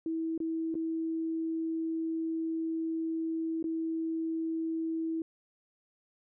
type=tone with dropouts; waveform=sine; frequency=324.8 Hz; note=E4; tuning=26 cents flat; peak=-30 dBFS; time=0.06-5.22 s; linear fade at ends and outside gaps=2 ms; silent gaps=0.378-0.402 / 0.743-0.752 / 3.627-3.641 s; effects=none